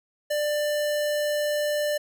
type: tone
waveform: square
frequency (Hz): 593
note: D5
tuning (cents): +17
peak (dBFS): -24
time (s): 0.3-1.98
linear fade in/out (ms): 10
effects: none